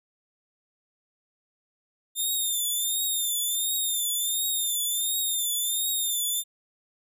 5% pulse tone with vibrato, 3609 Hz, A7, 43 cents sharp, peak -18 dBFS, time 2.15-6.44 s, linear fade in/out 50 ms, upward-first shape triangle, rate 1.4 Hz, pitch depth 85 cents each way, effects none

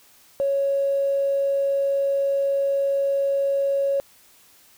triangle tone, 554 Hz, C#5, 1 cent flat, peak -15 dBFS, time 0.4-4 s, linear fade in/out 0 ms, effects tanh soft clip ceiling -17 dBFS + white hiss -54 dBFS RMS until 4.77 s

